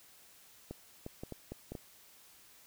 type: clicks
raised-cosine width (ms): 2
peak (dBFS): -28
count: 7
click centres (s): 0.71 / 1.064 / 1.235 / 1.323 / 1.52 / 1.72 / 1.752
effects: white hiss -60 dBFS RMS until 2.66 s